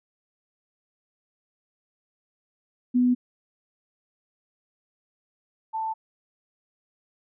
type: tone pair in turn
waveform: sine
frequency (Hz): 247.9 / 884.9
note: B3 / A5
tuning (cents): +7 / +10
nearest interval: octave + minor seventh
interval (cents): 2203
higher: second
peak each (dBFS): -17 / -26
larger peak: first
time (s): 2.94-3.15 / 5.73-5.94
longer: neither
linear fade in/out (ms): 20
effects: none